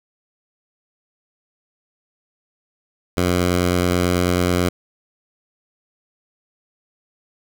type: tone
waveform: 10% pulse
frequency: 89.2 Hz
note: F2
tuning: 37 cents sharp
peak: -8 dBFS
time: 3.17-4.69 s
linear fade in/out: 5 ms
effects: none